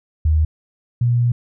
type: tone pair in turn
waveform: sine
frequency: 77.78 / 120.38 Hz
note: D#2 / B2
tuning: 0 / -44 cents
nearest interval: minor sixth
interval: 756 cents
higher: second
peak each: -12 / -13 dBFS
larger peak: first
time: 0.25-0.45 / 1.01-1.32 s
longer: second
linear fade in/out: 5 ms
effects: none